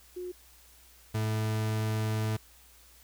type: tone pair in turn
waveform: sine / 40% pulse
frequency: 360 / 108.87 Hz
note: F#4 / A2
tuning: -47 / -18 cents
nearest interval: octave + major sixth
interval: 2071 cents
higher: first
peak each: -35 / -27 dBFS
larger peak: second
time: 0.16-0.32 / 1.14-2.37 s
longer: second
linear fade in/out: 10 ms
effects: added 60 Hz sine -60 dBFS peak until 3.03 s + white hiss -58 dBFS RMS until 3.03 s